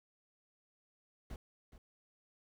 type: noise with echo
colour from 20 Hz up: brown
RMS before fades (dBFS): -45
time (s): 1.3-1.36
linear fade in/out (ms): 2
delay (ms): 420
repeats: 1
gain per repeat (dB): -12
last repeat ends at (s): 1.78
effects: none